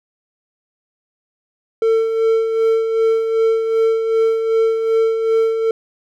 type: tone with tremolo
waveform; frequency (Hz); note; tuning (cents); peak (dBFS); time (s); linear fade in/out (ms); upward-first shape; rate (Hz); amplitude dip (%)
triangle; 449.1; A4; +35; -9; 1.82-5.71; 2; sine; 2.6; 50
effects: none